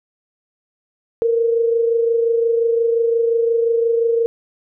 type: tone pair together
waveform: sine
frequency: 460.5 / 486.2 Hz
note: A#4 / B4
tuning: -21 / -27 cents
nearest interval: minor second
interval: 94 cents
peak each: -14 / -24 dBFS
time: 1.22-4.26 s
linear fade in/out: 0 ms
effects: none